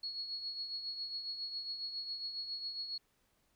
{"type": "tone with tremolo", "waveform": "sine", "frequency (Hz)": 4341, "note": "C#8", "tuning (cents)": -37, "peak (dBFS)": -36, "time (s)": [0.03, 2.98], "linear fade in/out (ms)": 5, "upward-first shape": "triangle", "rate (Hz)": 7.3, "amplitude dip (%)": 60, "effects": ["pink hiss -75 dBFS RMS until 3.55 s"]}